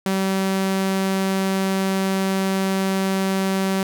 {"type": "tone", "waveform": "sawtooth", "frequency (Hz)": 192, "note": "G3", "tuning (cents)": -36, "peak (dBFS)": -15, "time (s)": [0.06, 3.83], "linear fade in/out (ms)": 2, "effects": []}